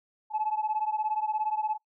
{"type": "beating tone pair", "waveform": "sine", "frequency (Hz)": [854, 871], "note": ["G#5", "A5"], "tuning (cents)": [48, -18], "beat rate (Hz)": 17, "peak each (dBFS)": [-28, -30], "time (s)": [0.3, 1.78], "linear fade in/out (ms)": 50, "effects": ["noise-tail reverb RT60 0.1 s tail -20 dB re dry", "tanh soft clip ceiling -20 dBFS"]}